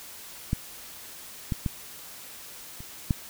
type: clicks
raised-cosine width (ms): 5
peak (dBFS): -12 / -14 / -14 / -29 / -10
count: 5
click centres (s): 0.531 / 1.522 / 1.662 / 2.805 / 3.108
effects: white hiss -44 dBFS RMS until 3.29 s